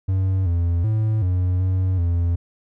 triangle tone with pitch steps, 94.8 / 85.7 / 109 / 90.8 / 93.1 / 85.8 Hz, F#2 / F2 / A2 / F#2 / F#2 / F2, +43 / -32 / -16 / -32 / +11 / -30 cents, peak -15 dBFS, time 0.08-2.36 s, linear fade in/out 10 ms, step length 380 ms, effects none

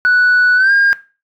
sine tone with pitch glide, 1480 to 1614 Hz, F#6 to G#6, 0 to -50 cents, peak -6 dBFS, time 0.05-0.93 s, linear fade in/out 0 ms, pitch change +150 cents, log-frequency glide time 0.56-0.72 s, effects noise-tail reverb RT60 0.3 s tail -17 dB re dry + tanh soft clip ceiling -6 dBFS

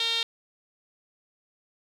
sawtooth tone with band-pass filter, 458.8 Hz, A#4, 28 cents flat, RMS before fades -27 dBFS, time 0-0.23 s, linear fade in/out 2 ms, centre 3600 Hz, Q 6.3, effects none

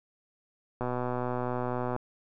click train, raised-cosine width 1 ms, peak -18 dBFS, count 144, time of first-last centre 0.81-1.963 s, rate 124 Hz, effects none

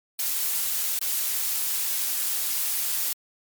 blue noise with dropouts, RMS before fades -26 dBFS, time 0.19-3.13 s, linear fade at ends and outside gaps 2 ms, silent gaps 0.99-1.013 s, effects MP3 96 kbps

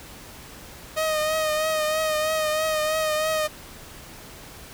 sawtooth tone with vibrato, 622.3 Hz, D#5, in tune, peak -18 dBFS, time 0.96-3.48 s, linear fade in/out 20 ms, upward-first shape triangle, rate 3.1 Hz, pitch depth 38 cents each way, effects pink hiss -43 dBFS RMS until 4.73 s

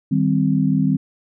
sine chord, C minor, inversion first, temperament equal, 155.56 / 196 / 261.6 Hz, Eb3 / G3 / C4, 0 / 0 / 0 cents, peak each -19 dBFS, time 0.11-0.97 s, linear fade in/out 10 ms, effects none

